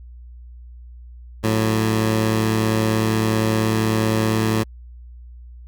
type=tone pair together; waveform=15% pulse; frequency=110 / 182.82 Hz; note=A2 / F#3; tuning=0 / -20 cents; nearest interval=major sixth; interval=880 cents; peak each=-11 / -22 dBFS; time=1.43-4.64 s; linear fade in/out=20 ms; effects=added 60 Hz sine -37 dBFS peak until 5.67 s